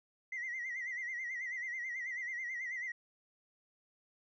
sine tone with vibrato, 1997 Hz, B6, 19 cents sharp, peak -36 dBFS, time 0.32-2.92 s, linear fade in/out 5 ms, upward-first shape sine, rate 9.2 Hz, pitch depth 96 cents each way, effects tanh soft clip ceiling -34 dBFS

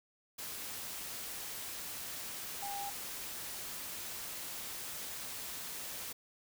sine tone in noise, 804 Hz, G5, 44 cents sharp, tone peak -39 dBFS, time 2.62-2.9 s, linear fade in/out 10 ms, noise white, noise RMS -43 dBFS, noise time 0.38-6.13 s, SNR +1 dB, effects none

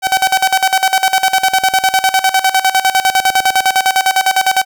sawtooth tone with tremolo, 762 Hz, G5, 49 cents flat, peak -4 dBFS, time 0.02-4.65 s, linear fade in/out 50 ms, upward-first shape square, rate 9.9 Hz, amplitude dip 80%, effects none

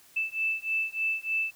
sine beating tone pair, 2637 / 2640.3 Hz, E7 / E7, 0 / +2 cents, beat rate 3.3 Hz, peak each -30 dBFS, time 0.16-1.51 s, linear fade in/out 10 ms, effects white hiss -57 dBFS RMS until 1.55 s

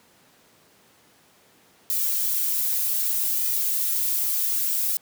violet noise with flanger, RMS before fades -24 dBFS, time 1.9-4.97 s, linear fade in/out 0 ms, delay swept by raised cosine 1.8 to 4.5 ms, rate 0.64 Hz, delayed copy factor -0.8, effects pink hiss -57 dBFS RMS until 5.01 s + high-pass 150 Hz 12 dB/octave

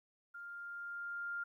sine tone with level ramp, 1400 Hz, F6, 4 cents sharp, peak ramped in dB -46 to -37 dBFS, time 0.34-1.44 s, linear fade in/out 10 ms, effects 13-bit

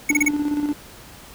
square tone bursts, 2217 Hz, C#7, in tune, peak -15 dBFS, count 4, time 0.09-0.285 s, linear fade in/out 5 ms, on 24 ms, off 33 ms
triangle tone with tremolo, 293.7 Hz, D4, in tune, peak -16 dBFS, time 0.1-0.73 s, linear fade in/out 2 ms, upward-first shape square, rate 17 Hz, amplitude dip 50%
effects pink hiss -43 dBFS RMS until 1.34 s

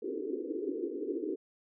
white band-pass noise, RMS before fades -36 dBFS, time 0.02-1.36 s, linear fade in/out 10 ms, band 270 to 460 Hz, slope 96 dB/octave, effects none

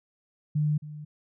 sine tone with echo, 150.4 Hz, D3, 42 cents sharp, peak -22 dBFS, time 0.55-0.78 s, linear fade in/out 10 ms, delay 270 ms, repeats 1, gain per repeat -15 dB, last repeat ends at 1.05 s, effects none

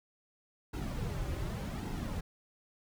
brown noise with flanger, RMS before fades -37 dBFS, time 0.73-2.21 s, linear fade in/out 10 ms, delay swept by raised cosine 1.7 to 4.5 ms, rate 0.87 Hz, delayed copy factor -0.65, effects none

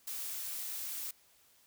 blue noise, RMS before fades -40 dBFS, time 0.07-1.11 s, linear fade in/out 5 ms, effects white hiss -66 dBFS RMS until 1.66 s

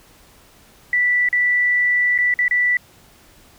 sine tone with dropouts, 1968 Hz, B6, 7 cents flat, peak -14 dBFS, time 0.93-2.77 s, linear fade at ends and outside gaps 2 ms, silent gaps 1.288-1.328 / 2.179-2.186 / 2.34-2.389 / 2.481-2.51 s, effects pink hiss -50 dBFS RMS until 3.58 s

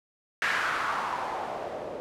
blue noise with low-pass filter sweep, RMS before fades -31 dBFS, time 0.42-2 s, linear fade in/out 0 ms, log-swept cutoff 1800 to 490 Hz, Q 3, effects none

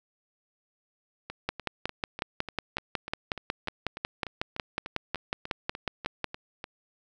two click trains, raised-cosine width 0.3 ms, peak -12 / -21 dBFS, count 27 / 19, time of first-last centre 1.49-6.243 / 1.3-6.641 s, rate 5.47 / 3.37 Hz, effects none

